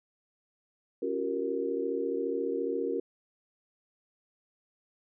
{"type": "chord", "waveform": "sine", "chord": "G half-diminished seventh", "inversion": "second", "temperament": "equal with one note detuned", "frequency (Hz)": [277.2, 349.2, 383.7, 466.2], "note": ["Db4", "F4", "G4", "Bb4"], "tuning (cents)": [0, 0, -37, 0], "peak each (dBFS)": [-36, -36, -34, -32], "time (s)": [1.02, 3], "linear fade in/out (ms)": 5, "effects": []}